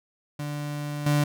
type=tone with level steps; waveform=35% pulse; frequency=146.83 Hz; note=D3; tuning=in tune; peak=-28 / -18 dBFS; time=0.39-1.24 s; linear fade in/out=5 ms; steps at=1.06 s; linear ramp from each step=5 ms; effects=none